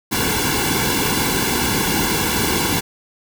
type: noise with comb filter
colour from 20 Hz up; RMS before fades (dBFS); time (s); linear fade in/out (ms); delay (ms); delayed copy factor
pink; -19; 0.11-2.81; 20; 1.6; -0.95
effects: none

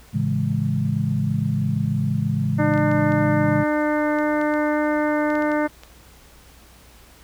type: chord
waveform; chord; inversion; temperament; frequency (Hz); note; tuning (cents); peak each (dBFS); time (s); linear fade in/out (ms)
sine; A major seventh; none; equal; 110 / 138.59 / 164.81 / 207.7; A2 / C#3 / E3 / G#3; 0 / 0 / 0 / 0; -25 / -23 / -26 / -25; 0.13-3.64; 20
type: harmonic tone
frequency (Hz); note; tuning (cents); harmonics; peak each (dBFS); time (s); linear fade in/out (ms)
300.3; D4; +39; 1 / 2 / 3 / 4 / 5 / 6 / 7; -21 / -23 / -28 / -32 / -30 / -33 / -35; 2.58-5.68; 20
type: clicks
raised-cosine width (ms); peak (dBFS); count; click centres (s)
0.2; -23; 12; 2.738 / 2.777 / 2.915 / 3.121 / 4.187 / 4.414 / 4.539 / 5.303 / 5.354 / 5.423 / 5.517 / 5.835
effects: added 60 Hz sine -50 dBFS peak until 7.23 s + pink hiss -50 dBFS RMS until 7.23 s

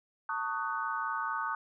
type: chord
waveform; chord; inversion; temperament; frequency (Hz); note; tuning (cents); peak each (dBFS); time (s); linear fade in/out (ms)
sine; D# half-diminished seventh; second; just; 896 / 1120.1 / 1244.5 / 1493.4; A5 / C#6 / D#6 / F#6; +31 / +18 / 0 / +16; -37 / -37 / -36 / -37; 0.29-1.55; 2
effects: none

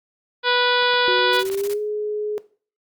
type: harmonic tone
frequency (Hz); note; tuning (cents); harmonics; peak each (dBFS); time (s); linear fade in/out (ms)
491.1; B4; -10; 1 / 2 / 3 / 4 / 5 / 6 / 7 / 8 / 9 / 10; -22 / -23 / -21 / -30 / -27 / -30 / -24 / -29 / -33 / -35; 0.43-1.44; 50
type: clicks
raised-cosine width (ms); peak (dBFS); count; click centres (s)
0.3; -19; 5; 0.825 / 0.938 / 1.188 / 1.5 / 1.545
type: tone with pitch glide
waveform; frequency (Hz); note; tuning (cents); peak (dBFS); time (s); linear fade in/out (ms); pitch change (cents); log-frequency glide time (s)
sine; 368.9 to 421.3; F#4 to G#4; -5 to +25; -21; 1.08-2.38; 0; +230; 1.32-1.8
type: noise bursts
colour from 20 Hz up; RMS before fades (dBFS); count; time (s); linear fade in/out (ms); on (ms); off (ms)
white; -35; 7; 1.33-1.736; 0; 40; 21
effects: noise-tail reverb RT60 0.4 s tail -17 dB re dry + Opus 48 kbps

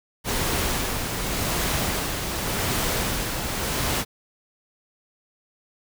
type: noise with tremolo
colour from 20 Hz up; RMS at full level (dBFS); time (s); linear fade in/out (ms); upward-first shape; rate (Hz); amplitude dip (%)
pink; -24; 0.24-4.05; 50; sine; 0.87; 40
effects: none

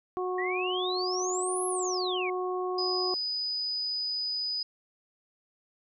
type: harmonic tone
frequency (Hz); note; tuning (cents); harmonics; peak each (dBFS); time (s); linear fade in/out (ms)
366.1; F#4; -18; 1 / 2 / 3; -30 / -36 / -36; 0.17-3.14; 0
type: exponential two-way sweep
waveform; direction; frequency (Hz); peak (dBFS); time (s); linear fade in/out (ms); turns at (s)
sine; up then down; 1860 to 11210 to 2149; -32; 0.38-2.3; 5; 1.66
type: tone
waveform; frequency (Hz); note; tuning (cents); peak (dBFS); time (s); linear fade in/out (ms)
sine; 4978; D#8; 0; -29; 2.78-4.63; 5
effects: none

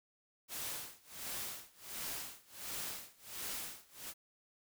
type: noise with tremolo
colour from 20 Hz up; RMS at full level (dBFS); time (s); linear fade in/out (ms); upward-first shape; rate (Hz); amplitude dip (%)
white; -41; 0.48-4.14; 50; sine; 1.4; 95
effects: none

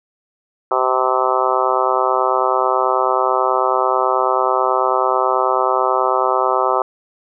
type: harmonic tone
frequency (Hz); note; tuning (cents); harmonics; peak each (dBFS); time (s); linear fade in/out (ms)
129.2; C3; -21; 3 / 4 / 5 / 6 / 7 / 8 / 9 / 10; -22 / -22 / -22 / -22 / -22 / -22 / -22 / -22; 0.71-6.82; 2
effects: none

